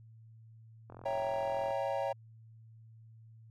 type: click train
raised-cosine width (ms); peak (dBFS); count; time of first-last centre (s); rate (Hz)
1; -35; 36; 0.9-1.706; 43.4
type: chord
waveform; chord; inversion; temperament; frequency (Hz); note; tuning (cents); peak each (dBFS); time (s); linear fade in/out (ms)
triangle; C# diminished seventh; none; equal; 554.4 / 659.3 / 784 / 932.3; C#5 / E5 / G5 / Bb5; 0 / 0 / 0 / 0; -33 / -36 / -36 / -38; 1.05-2.13; 10
effects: added 112 Hz sine -53 dBFS peak until 3.5 s

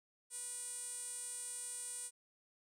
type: tone with band-pass filter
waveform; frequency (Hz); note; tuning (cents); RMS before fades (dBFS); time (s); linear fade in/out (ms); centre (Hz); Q
sawtooth; 487.5; B4; -23; -45; 0.3-2.11; 50; 8800; 9.4
effects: none

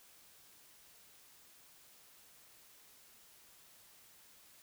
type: silence
effects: white hiss -62 dBFS RMS until 4.62 s

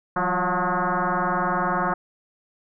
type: tone with frequency modulation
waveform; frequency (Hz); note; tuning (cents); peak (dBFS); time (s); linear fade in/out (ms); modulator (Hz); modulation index
sine; 190; F#3; +46; -20; 0.16-1.94; 5; 180; 7.4
effects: none

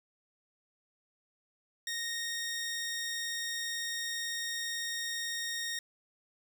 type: tone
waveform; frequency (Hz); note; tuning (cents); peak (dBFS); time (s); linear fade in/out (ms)
15% pulse; 1858; A#6; -6; -28; 1.87-5.79; 2
effects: none

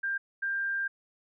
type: tone pair in turn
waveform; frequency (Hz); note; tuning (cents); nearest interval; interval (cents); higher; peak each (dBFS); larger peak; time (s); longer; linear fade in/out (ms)
sine; 1591 / 1591; G6 / G6; +25 / +25; unison; 0; neither; -28; neither; 0.03-0.18 / 0.42-0.88; second; 10
effects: none

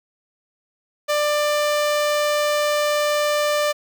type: tone with notch filter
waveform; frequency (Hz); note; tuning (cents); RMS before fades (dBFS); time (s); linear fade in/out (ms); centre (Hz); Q
sawtooth; 593; D5; +17; -20; 1.08-3.73; 20; 11000; 1.9
effects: 9-bit

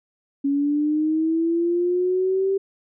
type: linear sweep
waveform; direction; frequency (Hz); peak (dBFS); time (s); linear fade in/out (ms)
sine; up; 277.2 to 392; -18; 0.44-2.58; 10
effects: none

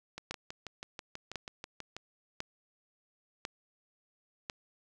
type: two click trains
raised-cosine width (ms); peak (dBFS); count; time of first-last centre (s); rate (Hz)
0.2; -24 / -19; 12 / 5; 0.18-1.966 / 0.31-4.498; 6.16 / 0.955
effects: none

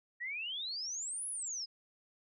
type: exponential two-way sweep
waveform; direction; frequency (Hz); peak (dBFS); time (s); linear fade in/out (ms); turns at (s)
sine; up then down; 1864.7 to 10820 to 4937; -37; 0.2-1.66; 20; 1.28
effects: none

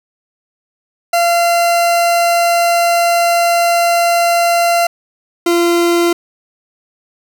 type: tone pair in turn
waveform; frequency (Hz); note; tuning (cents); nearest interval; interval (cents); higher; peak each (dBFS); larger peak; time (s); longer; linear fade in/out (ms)
40% pulse; 687 / 343.5; F5 / F4; -29 / -29; octave; 1200; first; -9; neither; 1.13-4.87 / 5.46-6.13; first; 5
effects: none

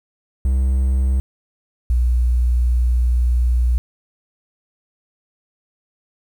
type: tone pair in turn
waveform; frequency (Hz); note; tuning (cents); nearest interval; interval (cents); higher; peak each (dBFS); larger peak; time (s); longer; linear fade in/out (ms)
triangle / sine; 65.41 / 60.71; C2 / B1; 0 / -29; minor second; 129; first; -12 / -13; first; 0.45-1.2 / 1.9-3.78; second; 0
effects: 8-bit

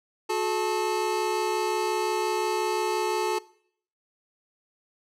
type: tone cluster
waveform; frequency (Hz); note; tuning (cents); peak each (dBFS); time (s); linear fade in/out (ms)
square; 363.6 / 429.3 / 876; F#4 / A4 / A5; -30 / -43 / -8; -30; 0.29-3.39; 10
effects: noise-tail reverb RT60 0.6 s tail -20 dB re dry + low-pass 11000 Hz 12 dB/octave

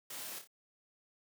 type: noise with echo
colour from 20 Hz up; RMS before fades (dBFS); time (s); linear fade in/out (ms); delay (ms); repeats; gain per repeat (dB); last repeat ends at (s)
white; -45; 0.1-0.39; 5; 28; 3; -6; 0.474
effects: high-pass 150 Hz 12 dB/octave

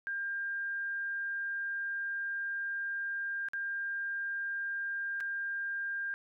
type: tone with dropouts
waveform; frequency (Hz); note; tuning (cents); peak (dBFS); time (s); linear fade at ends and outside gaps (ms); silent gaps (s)
sine; 1600; G6; +35; -33; 0.07-6.14; 0; 3.486-3.534 / 5.203-5.207
effects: none

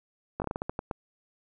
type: slowing click train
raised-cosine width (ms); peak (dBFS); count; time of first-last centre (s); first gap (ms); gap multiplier
1; -17; 10; 0.4-0.912; 19; 1.26
effects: none

